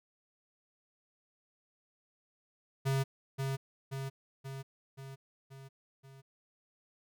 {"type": "tone with echo", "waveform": "square", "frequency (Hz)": 135.3, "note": "C#3", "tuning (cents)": -42, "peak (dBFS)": -29, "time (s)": [2.85, 3.04], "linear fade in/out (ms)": 20, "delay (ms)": 530, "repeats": 6, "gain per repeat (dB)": -4, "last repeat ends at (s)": 6.22, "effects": []}